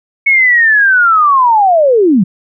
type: linear sweep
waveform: sine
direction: down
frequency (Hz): 2217 to 168.8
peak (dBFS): -5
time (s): 0.26-2.24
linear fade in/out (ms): 10
effects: none